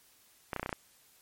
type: clicks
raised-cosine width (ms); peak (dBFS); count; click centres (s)
0.5; -18; 7; 0.532 / 0.563 / 0.596 / 0.63 / 0.661 / 0.693 / 0.728
effects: white hiss -63 dBFS RMS until 1.21 s + MP3 64 kbps